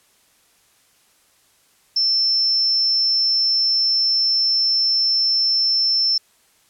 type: tone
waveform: sine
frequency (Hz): 5340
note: E8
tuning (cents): +22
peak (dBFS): -15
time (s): 1.96-6.18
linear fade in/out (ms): 5
effects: white hiss -58 dBFS RMS until 6.69 s + low-pass 12000 Hz 12 dB/octave